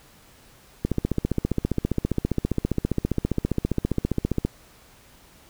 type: click train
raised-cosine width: 3 ms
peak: -9 dBFS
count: 55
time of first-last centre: 0.85-4.45 s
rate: 15 Hz
effects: pink hiss -53 dBFS RMS until 5.49 s